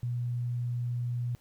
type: tone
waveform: sine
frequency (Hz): 121.3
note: B2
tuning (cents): -31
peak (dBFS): -29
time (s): 0.03-1.35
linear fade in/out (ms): 0
effects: pink hiss -65 dBFS RMS until 1.4 s